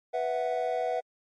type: chord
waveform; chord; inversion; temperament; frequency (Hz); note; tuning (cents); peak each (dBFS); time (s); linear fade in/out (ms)
triangle; B suspended fourth; none; equal; 493.9 / 659.3 / 740; B4 / E5 / F#5; 0 / 0 / 0; -29; 0.13-1.01; 20
effects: tanh soft clip ceiling -16 dBFS + MP3 48 kbps